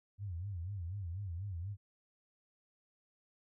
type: tone with vibrato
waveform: sine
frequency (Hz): 92.5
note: F#2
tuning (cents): 0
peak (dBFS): -38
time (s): 0.18-1.77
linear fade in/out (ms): 50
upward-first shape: sine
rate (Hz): 4.1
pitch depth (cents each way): 190
effects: none